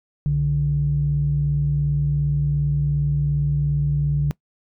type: tone pair together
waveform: sine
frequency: 62.4 / 145.11 Hz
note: B1 / D3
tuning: +19 / -20 cents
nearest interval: octave + minor third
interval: 1461 cents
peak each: -26 / -17 dBFS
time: 0.26-4.31 s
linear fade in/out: 0 ms
effects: noise-tail reverb RT60 0.1 s tail -22 dB re dry + tanh soft clip ceiling -10 dBFS